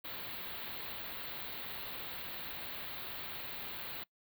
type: band-stop noise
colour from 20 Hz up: white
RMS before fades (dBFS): -43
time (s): 0.04-4.04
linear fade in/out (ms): 10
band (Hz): 4400 to 14000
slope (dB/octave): 96
effects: noise-tail reverb RT60 0.1 s tail -22 dB re dry